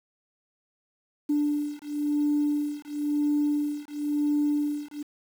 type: beating tone pair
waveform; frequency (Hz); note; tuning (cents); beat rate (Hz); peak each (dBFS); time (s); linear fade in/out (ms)
sine; 293.7 / 294.67; D4 / D4; 0 / +6; 0.97; -26; 1.29-5.03; 10
effects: tanh soft clip ceiling -17 dBFS + 8-bit